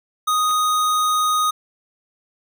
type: tone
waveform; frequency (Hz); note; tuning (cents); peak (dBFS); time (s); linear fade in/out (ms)
square; 1244.5; D#6; 0; -17; 0.27-1.51; 10
type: clicks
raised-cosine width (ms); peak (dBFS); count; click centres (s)
0.3; -24 / -22; 2; 0.494 / 0.511
effects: none